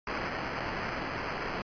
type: noise with sample-and-hold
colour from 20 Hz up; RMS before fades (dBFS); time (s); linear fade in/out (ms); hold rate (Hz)
white; -35; 0.07-1.62; 2; 3675
effects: resampled to 11025 Hz